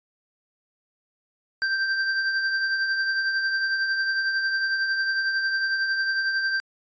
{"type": "tone with tremolo", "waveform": "square", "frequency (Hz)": 1568, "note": "G6", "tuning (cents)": 0, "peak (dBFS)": -21, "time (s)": [1.62, 6.6], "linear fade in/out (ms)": 0, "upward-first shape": "triangle", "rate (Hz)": 11, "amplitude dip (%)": 45, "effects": ["resampled to 16000 Hz"]}